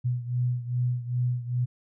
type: beating tone pair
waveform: sine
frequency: 122.7 / 125.2 Hz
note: B2 / B2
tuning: -11 / +24 cents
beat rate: 2.5 Hz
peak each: -26 / -30 dBFS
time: 0.04-1.66 s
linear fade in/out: 20 ms
effects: none